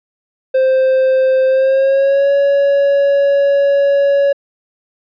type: tone with pitch glide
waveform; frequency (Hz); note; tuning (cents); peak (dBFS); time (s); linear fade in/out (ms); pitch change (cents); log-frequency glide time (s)
triangle; 523.3 to 560.9; C5 to C#5; 0 to +20; -7; 0.54-4.33; 10; +120; 1.47-2.32
effects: resampled to 11025 Hz